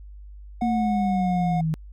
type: tone with pitch glide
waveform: triangle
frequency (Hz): 730 to 722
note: F#5 to F#5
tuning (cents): -24 to -43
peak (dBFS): -23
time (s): 0.61-1.61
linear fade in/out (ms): 5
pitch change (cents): -19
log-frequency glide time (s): 1.05-1.27
type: exponential sweep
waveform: sine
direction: down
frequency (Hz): 233.1 to 155.56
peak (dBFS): -21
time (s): 0.62-1.74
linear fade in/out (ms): 0
effects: added 50 Hz sine -39 dBFS peak until 1.92 s + AAC 64 kbps